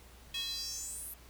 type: tone with high-pass filter sweep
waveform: square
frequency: 366.9 Hz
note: F#4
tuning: 15 cents flat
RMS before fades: -40 dBFS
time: 0.34-1.14 s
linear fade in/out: 5 ms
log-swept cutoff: 3000 to 12000 Hz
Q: 6.2
effects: added 60 Hz sine -55 dBFS peak until 1.29 s + pink hiss -58 dBFS RMS until 1.29 s